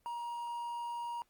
triangle tone with quantisation, 947 Hz, A#5, 27 cents sharp, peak -35 dBFS, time 0.06-1.22 s, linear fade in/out 0 ms, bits 10, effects pink hiss -75 dBFS RMS until 1.29 s + Opus 24 kbps

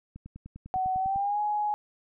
click train, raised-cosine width 5 ms, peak -30 dBFS, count 11, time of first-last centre 0.16-1.16 s, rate 10 Hz
sine tone with pitch glide, 750 to 837 Hz, F#5 to G#5, +23 to +13 cents, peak -25 dBFS, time 0.74-1.74 s, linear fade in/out 0 ms, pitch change +190 cents, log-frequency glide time 0.97-1.4 s
effects none

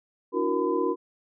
sine tone cluster, 289.7 / 330.2 / 366.7 / 469.6 / 1010 Hz, D4 / E4 / F#4 / A#4 / B5, -24 / +3 / -15 / +13 / +39 cents, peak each -31 / -30 / -27 / -28 / -31 dBFS, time 0.32-0.96 s, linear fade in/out 50 ms, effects none

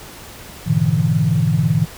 sine chord, E dominant seventh, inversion first, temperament equal with one note detuned, 103.83 / 121.07 / 146.83 / 164.81 Hz, G#2 / B2 / D3 / E3, 0 / -34 / 0 / 0 cents, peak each -22 / -20 / -18 / -17 dBFS, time 0.66-1.86 s, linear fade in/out 20 ms, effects pink hiss -37 dBFS RMS until 1.97 s

